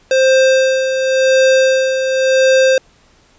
square tone with tremolo, 525 Hz, C5, 6 cents sharp, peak -8 dBFS, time 0.11-2.78 s, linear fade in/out 2 ms, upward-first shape sine, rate 0.92 Hz, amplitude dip 55%, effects pink hiss -51 dBFS RMS until 3.38 s + resampled to 16000 Hz

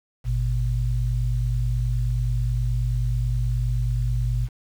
sine tone pair together, 51.41 / 120.8 Hz, G#1 / B2, -17 / -38 cents, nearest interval octave + minor third, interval 1479 cents, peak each -23 dBFS, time 0.24-4.49 s, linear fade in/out 50 ms, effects 8-bit

